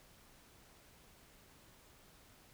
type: silence
effects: pink hiss -63 dBFS RMS until 2.53 s